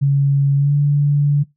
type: tone with pitch glide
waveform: sine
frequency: 139.8 to 144.48 Hz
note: C#3 to D3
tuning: +15 to -28 cents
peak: -11 dBFS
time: 0.01-1.44 s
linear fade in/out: 20 ms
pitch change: +57 cents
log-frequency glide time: 0.56-0.74 s
effects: noise-tail reverb RT60 0.2 s tail -22 dB re dry

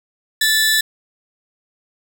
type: tone pair together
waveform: sawtooth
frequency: 1753 / 3940 Hz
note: A6 / B7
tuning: -7 / -5 cents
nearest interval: octave + major second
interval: 1402 cents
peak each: -12 / -14 dBFS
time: 0.41-0.81 s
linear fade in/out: 5 ms
effects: none

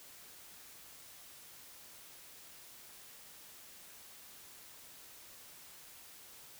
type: silence
effects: white hiss -55 dBFS RMS until 6.59 s

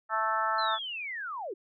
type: harmonic tone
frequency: 220 Hz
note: A3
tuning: in tune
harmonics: 3 / 4 / 5 / 6 / 7 / 8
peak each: -36 / -32 / -35 / -29 / -39 / -37 dBFS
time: 0.09-0.79 s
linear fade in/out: 50 ms
type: linear sweep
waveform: sine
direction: down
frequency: 4186 to 329.6 Hz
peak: -34 dBFS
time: 0.58-1.54 s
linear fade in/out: 10 ms
effects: none

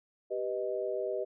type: chord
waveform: sine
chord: G augmented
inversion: none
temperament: equal with one note detuned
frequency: 390 / 493.9 / 622.3 Hz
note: G4 / B4 / D#5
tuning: -9 / 0 / 0 cents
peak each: -35 / -36 / -35 dBFS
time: 0.3-1.25 s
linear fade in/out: 20 ms
effects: none

